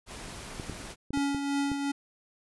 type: noise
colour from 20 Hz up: pink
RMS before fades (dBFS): -42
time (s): 0.06-0.96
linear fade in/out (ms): 50
type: clicks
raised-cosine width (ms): 3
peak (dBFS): -23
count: 6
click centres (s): 0.598 / 0.697 / 1.106 / 1.174 / 1.347 / 1.717
type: tone with tremolo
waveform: square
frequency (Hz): 281.2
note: C#4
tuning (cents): +25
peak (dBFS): -26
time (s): 1.13-1.92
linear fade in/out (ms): 10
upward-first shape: triangle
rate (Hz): 2.7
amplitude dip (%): 50
effects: resampled to 24000 Hz